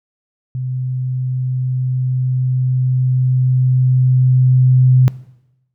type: tone with level ramp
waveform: sine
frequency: 128.1 Hz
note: C3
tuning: 36 cents flat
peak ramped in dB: -19 to -7 dBFS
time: 0.55-5.08 s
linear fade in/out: 0 ms
effects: noise-tail reverb RT60 0.9 s tail -19 dB re dry